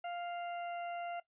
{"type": "tone with pitch glide", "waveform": "40% pulse", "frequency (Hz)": [698.5, 694.5], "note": ["F5", "F5"], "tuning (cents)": [0, -10], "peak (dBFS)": -38, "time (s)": [0.04, 1.2], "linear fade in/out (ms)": 5, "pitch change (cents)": -10, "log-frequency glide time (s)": [0.2, 0.79], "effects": ["noise-tail reverb RT60 0.1 s tail -17 dB re dry", "resampled to 8000 Hz"]}